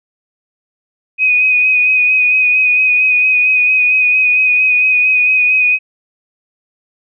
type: tone with vibrato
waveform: sine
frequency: 2500 Hz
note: D#7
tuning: 8 cents sharp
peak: -8 dBFS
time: 1.18-5.79 s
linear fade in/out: 50 ms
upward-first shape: sine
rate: 4.4 Hz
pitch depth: 25 cents each way
effects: none